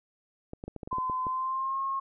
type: clicks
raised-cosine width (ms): 2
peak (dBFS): -25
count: 10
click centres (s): 0.534 / 0.639 / 0.68 / 0.763 / 0.832 / 0.875 / 0.929 / 0.984 / 1.098 / 1.268
type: tone with pitch glide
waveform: sine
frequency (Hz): 1024 to 1081.1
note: C6 to C#6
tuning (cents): -38 to -44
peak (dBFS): -28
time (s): 0.91-2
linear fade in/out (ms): 10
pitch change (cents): +94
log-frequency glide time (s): 1.25-1.8
effects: none